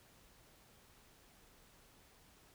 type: silence
effects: pink hiss -65 dBFS RMS until 2.54 s